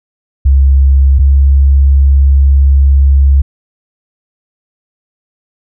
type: tone pair in turn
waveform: sine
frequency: 67.9 / 68.69 Hz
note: C#2 / C#2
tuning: -35 / -15 cents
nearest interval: unison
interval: 20 cents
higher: second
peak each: -3 dBFS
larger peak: neither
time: 0.45-1.19 / 1.19-3.42 s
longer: second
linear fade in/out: 10 ms
effects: none